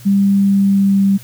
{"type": "tone with pitch glide", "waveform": "sine", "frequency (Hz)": [198.3, 196.48], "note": ["G3", "G3"], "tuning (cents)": [20, 4], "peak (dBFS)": -9, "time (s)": [0.05, 1.18], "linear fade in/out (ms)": 20, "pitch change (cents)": -16, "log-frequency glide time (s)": [0.2, 1.07], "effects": ["added 120 Hz sine -36 dBFS peak until 1.23 s", "white hiss -42 dBFS RMS until 1.23 s"]}